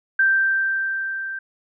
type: tone with level ramp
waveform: sine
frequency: 1568 Hz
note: G6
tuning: in tune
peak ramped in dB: -13 to -27 dBFS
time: 0.19-1.39 s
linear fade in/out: 5 ms
effects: none